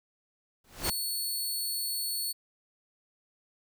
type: noise with exponential growth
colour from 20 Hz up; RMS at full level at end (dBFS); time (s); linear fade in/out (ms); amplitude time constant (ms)
pink; -27; 0.64-0.9; 5; 56
type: tone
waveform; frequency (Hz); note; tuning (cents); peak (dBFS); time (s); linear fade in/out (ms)
15% pulse; 4414; C#8; -8; -24; 0.83-2.33; 20
effects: none